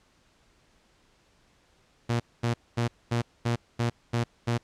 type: tone bursts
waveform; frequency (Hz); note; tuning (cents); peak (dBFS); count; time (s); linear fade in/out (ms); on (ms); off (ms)
sawtooth; 118.3; A#2; +26; -20; 8; 2.09-4.58; 10; 110; 230
effects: pink hiss -64 dBFS RMS until 4.63 s + low-pass 7000 Hz 12 dB/octave